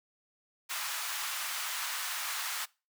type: high-pass noise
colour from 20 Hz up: pink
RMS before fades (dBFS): -36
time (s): 0.69-2.66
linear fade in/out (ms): 20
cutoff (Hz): 990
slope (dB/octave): 24
effects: noise-tail reverb RT60 0.3 s tail -23 dB re dry